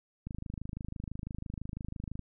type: click train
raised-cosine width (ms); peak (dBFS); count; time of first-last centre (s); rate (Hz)
5; -26; 51; 0.27-2.193; 26
effects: none